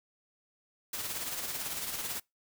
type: noise with tremolo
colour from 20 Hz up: white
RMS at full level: -35 dBFS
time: 0.93-2.2 s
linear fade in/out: 5 ms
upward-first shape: sine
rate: 18 Hz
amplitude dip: 45%
effects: noise-tail reverb RT60 0.2 s tail -25 dB re dry